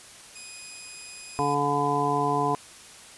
5% pulse tone, 2490 Hz, D#7, 1 cent sharp, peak -29 dBFS, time 0.35-1.55 s, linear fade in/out 10 ms
harmonic tone, 143.8 Hz, D3, 36 cents flat, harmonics 1 / 2 / 3 / 5 / 6 / 7, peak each -32 / -31 / -29 / -28 / -32 / -26 dBFS, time 1.39-2.55 s, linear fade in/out 0 ms
effects white hiss -47 dBFS RMS until 3.17 s + resampled to 24000 Hz

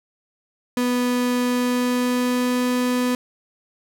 35% pulse tone with pitch glide, 246.8 to 248.7 Hz, B3 to B3, -1 to +12 cents, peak -17 dBFS, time 0.77-3.15 s, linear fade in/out 2 ms, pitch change +13 cents, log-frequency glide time 1.43-2.63 s, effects none

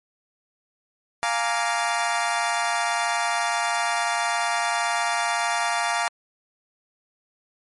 25% pulse chord, Bb dominant seventh, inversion second, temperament equal with one note detuned, 698.5 / 830.6 / 932.3 / 1167.2 Hz, F5 / Ab5 / Bb5 / D6, 0 / 0 / 0 / -11 cents, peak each -22 / -26 / -23 / -26 dBFS, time 1.23-6.08 s, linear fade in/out 0 ms, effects MP3 48 kbps

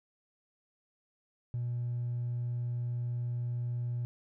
sine tone with hard clipping, 120.8 Hz, B2, 38 cents flat, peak -32 dBFS, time 1.54-4.05 s, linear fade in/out 0 ms, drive 1 dB, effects none

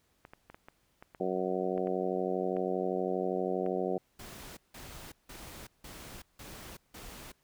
clicks, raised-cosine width 0.5 ms, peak -33 dBFS, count 11, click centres 0.251 / 0.335 / 0.5 / 0.545 / 0.685 / 1.025 / 1.148 / 1.778 / 1.872 / 2.567 / 3.663 s
harmonic tone, 92.5 Hz, F#2, in tune, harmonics 2 / 3 / 4 / 5 / 6 / 7 / 8, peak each -38 / -40 / -34 / -36 / -38 / -39 / -39 dBFS, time 1.2-3.98 s, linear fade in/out 5 ms
pink noise bursts, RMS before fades -47 dBFS, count 6, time 4.19-7.32 s, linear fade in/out 5 ms, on 380 ms, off 170 ms
effects pink hiss -72 dBFS RMS until 7.43 s

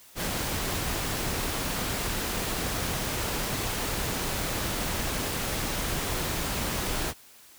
pink noise, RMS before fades -30 dBFS, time 0.15-7.14 s, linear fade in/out 50 ms, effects white hiss -53 dBFS RMS until 7.58 s

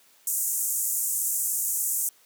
pink band-pass noise, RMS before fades -27 dBFS, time 0.27-2.09 s, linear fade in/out 2 ms, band 6900 to 16000 Hz, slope 48 dB/octave, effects white hiss -59 dBFS RMS until 2.25 s + high-pass 200 Hz 12 dB/octave

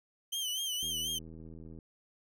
sawtooth tone with vibrato, 3083 Hz, G7, 29 cents flat, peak -30 dBFS, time 0.32-1.19 s, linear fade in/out 10 ms, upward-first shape sine, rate 4.1 Hz, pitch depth 81 cents each way
click train, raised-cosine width 3 ms, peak -37 dBFS, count 78, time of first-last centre 0.83-1.788 s, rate 80.4 Hz
effects none

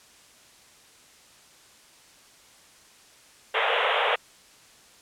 pink band-pass noise, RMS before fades -24 dBFS, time 3.54-4.16 s, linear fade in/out 10 ms, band 440 to 3500 Hz, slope 96 dB/octave, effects white hiss -54 dBFS RMS until 5.01 s + low-pass 9000 Hz 12 dB/octave

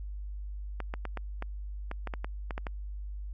clicks, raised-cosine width 0.5 ms, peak -21 dBFS, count 12, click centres 0.803 / 0.939 / 1.053 / 1.173 / 1.424 / 1.914 / 2.073 / 2.138 / 2.245 / 2.508 / 2.579 / 2.668 s, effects added 50 Hz sine -36 dBFS peak until 3.33 s

